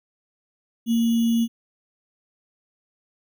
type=tone with sample-and-hold; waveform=sine; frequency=230.7 Hz; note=A#3; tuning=18 cents flat; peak=-17 dBFS; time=0.86-1.48 s; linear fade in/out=50 ms; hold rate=3150 Hz; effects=none